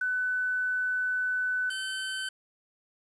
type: tone pair in turn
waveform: sine / 25% pulse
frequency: 1500 / 1534.2 Hz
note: F#6 / G6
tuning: +23 / -38 cents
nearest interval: unison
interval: 39 cents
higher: second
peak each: -26 / -28 dBFS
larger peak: first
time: 0.01-1.7 / 1.7-2.29 s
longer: first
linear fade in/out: 5 ms
effects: resampled to 24000 Hz + 9-bit